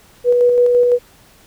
sine tone with tremolo, 487.9 Hz, B4, 21 cents flat, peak -8 dBFS, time 0.24-0.99 s, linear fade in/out 50 ms, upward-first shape square, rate 5.9 Hz, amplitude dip 25%, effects pink hiss -48 dBFS RMS until 1.46 s

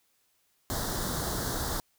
pink band-stop noise, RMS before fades -32 dBFS, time 0.7-1.8 s, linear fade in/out 0 ms, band 1800 to 3500 Hz, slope 48 dB/octave, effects white hiss -71 dBFS RMS until 1.98 s

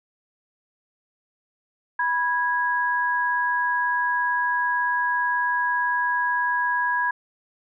sine tone pair together, 981.6 / 1653 Hz, B5 / G#6, -11 / -9 cents, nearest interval major sixth, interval 902 cents, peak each -23 dBFS, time 1.99-7.11 s, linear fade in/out 5 ms, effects none

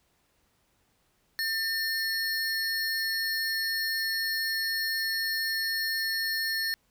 square tone pair together, 1799 / 4314 Hz, A6 / C#8, +38 / -48 cents, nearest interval octave + minor third, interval 1514 cents, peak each -30 / -32 dBFS, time 1.39-6.74 s, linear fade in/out 0 ms, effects pink hiss -70 dBFS RMS until 6.9 s

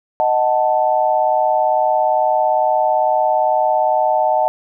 sine chord, D# diminished, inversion none, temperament equal, 622.3 / 740 / 880 Hz, D#5 / F#5 / A5, 0 / 0 / 0 cents, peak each -17 dBFS, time 0.2-4.48 s, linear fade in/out 0 ms, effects none

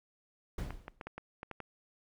brown noise with exponential decay, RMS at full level -32 dBFS, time 0.58-1.01 s, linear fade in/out 5 ms, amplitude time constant 92 ms
clicks, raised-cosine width 0.5 ms, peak -27 dBFS, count 8, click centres 0.706 / 0.881 / 1.012 / 1.07 / 1.18 / 1.431 / 1.513 / 1.603 s
effects none

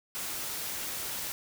white noise, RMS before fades -36 dBFS, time 0.15-1.32 s, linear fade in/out 0 ms, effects none

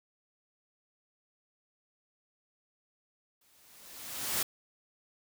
white noise with exponential growth, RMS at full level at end -29 dBFS, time 3.41-4.43 s, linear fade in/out 5 ms, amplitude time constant 220 ms, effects none

